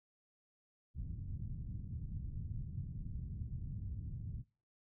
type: low-pass noise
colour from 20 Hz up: white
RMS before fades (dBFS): -43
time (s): 0.94-4.44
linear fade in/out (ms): 50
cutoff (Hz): 140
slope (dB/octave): 24
effects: noise-tail reverb RT60 0.4 s tail -26 dB re dry